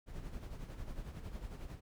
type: noise with tremolo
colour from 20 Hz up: brown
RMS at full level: -43 dBFS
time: 0.06-1.81 s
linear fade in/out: 50 ms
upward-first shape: sine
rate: 11 Hz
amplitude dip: 55%
effects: none